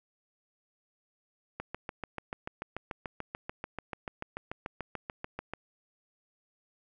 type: click train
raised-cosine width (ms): 0.5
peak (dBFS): -21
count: 28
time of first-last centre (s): 1.6-5.536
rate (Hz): 6.86
effects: none